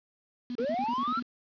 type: tone bursts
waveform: sine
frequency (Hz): 244.4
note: B3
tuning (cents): -18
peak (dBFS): -32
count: 8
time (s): 0.5-1.225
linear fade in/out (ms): 2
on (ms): 53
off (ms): 43
type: linear sweep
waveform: triangle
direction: up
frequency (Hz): 430.6 to 1393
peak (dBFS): -26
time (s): 0.58-1.2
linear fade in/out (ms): 10
effects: resampled to 11025 Hz + 8-bit